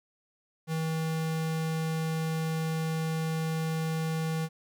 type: tone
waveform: square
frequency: 160.4 Hz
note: E3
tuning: 47 cents flat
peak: -29 dBFS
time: 0.67-4.49 s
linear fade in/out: 50 ms
effects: 11-bit